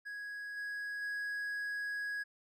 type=tone with level steps; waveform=triangle; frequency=1661.2 Hz; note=G#6; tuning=in tune; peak=-39 / -36 / -34 dBFS; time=0.05-2.24 s; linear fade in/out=20 ms; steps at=0.56 / 1.01 s; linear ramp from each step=20 ms; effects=none